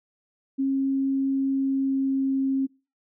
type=tone with pitch glide; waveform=sine; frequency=270.5 to 268.6 Hz; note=C#4 to C4; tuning=-42 to +46 cents; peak=-21 dBFS; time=0.58-2.67 s; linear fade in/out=20 ms; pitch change=-12 cents; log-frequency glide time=1.4-2.46 s; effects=noise-tail reverb RT60 0.3 s tail -22 dB re dry